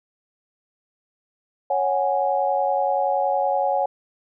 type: chord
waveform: sine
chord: C# suspended fourth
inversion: none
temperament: equal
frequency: 554.4 / 740 / 830.6 Hz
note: C#5 / F#5 / G#5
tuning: 0 / 0 / 0 cents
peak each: -23 dBFS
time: 1.7-3.86 s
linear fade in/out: 5 ms
effects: none